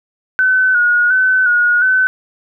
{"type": "tone with vibrato", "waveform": "sine", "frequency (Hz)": 1480, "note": "F#6", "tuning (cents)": 0, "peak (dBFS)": -9, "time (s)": [0.39, 2.07], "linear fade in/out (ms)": 0, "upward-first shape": "square", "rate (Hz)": 1.4, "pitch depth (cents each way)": 42, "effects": []}